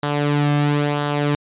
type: tone with flanger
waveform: sawtooth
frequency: 146 Hz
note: D3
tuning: 10 cents flat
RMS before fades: -19 dBFS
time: 0.03-1.35 s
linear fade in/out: 2 ms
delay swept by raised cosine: 0.41 to 2.11 ms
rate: 0.99 Hz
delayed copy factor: -0.55
effects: resampled to 8000 Hz